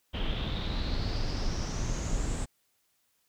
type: noise with low-pass filter sweep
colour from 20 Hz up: brown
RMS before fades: -31 dBFS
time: 0.13-2.46 s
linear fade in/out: 20 ms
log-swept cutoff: 3100 to 8000 Hz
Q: 7
effects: white hiss -73 dBFS RMS until 3.28 s